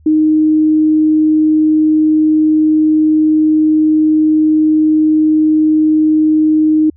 sine tone with vibrato, 310 Hz, D#4, 6 cents flat, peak -7 dBFS, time 0.06-6.9 s, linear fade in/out 5 ms, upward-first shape square, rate 20 Hz, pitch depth 9 cents each way, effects added 78 Hz sine -42 dBFS peak until 6.96 s

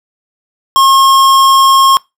sine tone with hard clipping, 1078 Hz, C#6, 49 cents flat, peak -6 dBFS, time 0.76-1.97 s, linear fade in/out 0 ms, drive 18 dB, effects noise-tail reverb RT60 0.2 s tail -23 dB re dry

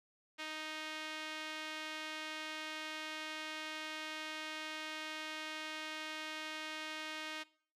sawtooth tone with band-pass filter, 311.1 Hz, D#4, in tune, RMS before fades -44 dBFS, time 0.38-7.44 s, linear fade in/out 20 ms, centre 2700 Hz, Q 1.2, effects noise-tail reverb RT60 0.5 s tail -21 dB re dry

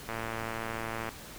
click train, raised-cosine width 0.5 ms, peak -20 dBFS, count 114, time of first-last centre 0.09-1.09 s, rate 113 Hz, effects pink hiss -46 dBFS RMS until 1.38 s

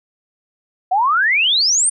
sine exponential sweep, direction up, 713 to 9340 Hz, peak -12 dBFS, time 0.91-1.9 s, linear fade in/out 10 ms, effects none

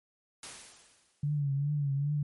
white noise with exponential decay, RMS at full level -41 dBFS, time 0.43-1.4 s, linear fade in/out 2 ms, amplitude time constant 210 ms
sine tone with vibrato, 143 Hz, D3, 46 cents flat, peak -27 dBFS, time 1.23-2.23 s, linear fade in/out 5 ms, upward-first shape triangle, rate 2.5 Hz, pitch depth 80 cents each way
effects MP3 48 kbps

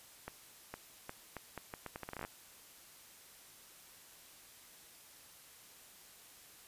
accelerating click train, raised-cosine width 0.5 ms, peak -27 dBFS, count 17, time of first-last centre 0.28-2.249 s, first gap 460 ms, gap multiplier 0.77, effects white hiss -58 dBFS RMS until 6.67 s + resampled to 32000 Hz

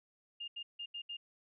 sine tone bursts at uneven times, 2821 Hz, F7, 17 cents sharp, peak -40 dBFS, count 5, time 0.4-0.48 / 0.56-0.63 / 0.79-0.86 / 0.94-1.02 / 1.09-1.17 s, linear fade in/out 10 ms, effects none

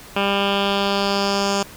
10% pulse tone with low-pass filter sweep, 199.1 Hz, G3, 27 cents sharp, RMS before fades -20 dBFS, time 0.16-1.63 s, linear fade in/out 5 ms, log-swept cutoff 2600 to 6500 Hz, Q 2.8, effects pink hiss -41 dBFS RMS until 1.76 s

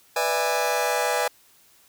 sawtooth chord, E dominant seventh, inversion second, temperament just, 494.4 / 593.3 / 659.3 / 824.1 Hz, B4 / D5 / E5 / G#5, +2 / +18 / 0 / -14 cents, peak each -23 / -24 / -25 / -22 dBFS, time 0.16-1.28 s, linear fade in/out 5 ms, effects white hiss -57 dBFS RMS until 1.88 s

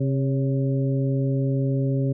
harmonic tone with a mistuned harmonic, 134.3 Hz, C3, 46 cents sharp, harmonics 1 / 2 / 3 / 4, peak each -21 / -27 / -31 / -33 dBFS, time 0-2.13 s, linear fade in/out 10 ms, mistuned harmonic 4, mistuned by +57 cents, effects none

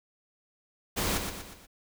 pink noise with echo, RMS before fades -29 dBFS, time 0.96-1.19 s, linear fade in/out 20 ms, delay 120 ms, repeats 4, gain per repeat -6 dB, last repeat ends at 1.67 s, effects none

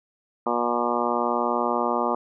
harmonic tone, 119.9 Hz, A#2, 49 cents sharp, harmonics 2 / 3 / 4 / 5 / 6 / 7 / 8 / 9 / 10, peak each -30 / -30 / -30 / -30 / -30 / -30 / -30 / -30 / -30 dBFS, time 0.46-2.15 s, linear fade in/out 5 ms, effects none

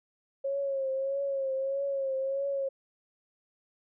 sine tone with vibrato, 544 Hz, C#5, 33 cents flat, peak -28 dBFS, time 0.44-2.69 s, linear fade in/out 10 ms, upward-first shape triangle, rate 1.6 Hz, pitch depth 52 cents each way, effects none

